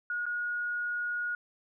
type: tone with dropouts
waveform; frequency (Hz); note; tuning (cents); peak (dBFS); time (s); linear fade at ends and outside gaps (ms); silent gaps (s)
sine; 1444; F#6; -43; -30; 0.1-1.35; 2; 0.256-0.264
effects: none